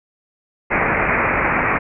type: low-pass noise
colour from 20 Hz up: white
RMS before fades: -18 dBFS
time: 0.7-1.79 s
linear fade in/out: 20 ms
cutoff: 2400 Hz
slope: 96 dB/octave
effects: none